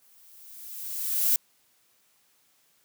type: noise with exponential growth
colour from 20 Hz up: violet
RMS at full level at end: -21 dBFS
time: 0.02-1.36 s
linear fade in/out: 2 ms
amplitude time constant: 290 ms
effects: white hiss -66 dBFS RMS until 2.84 s + high-pass 100 Hz 12 dB/octave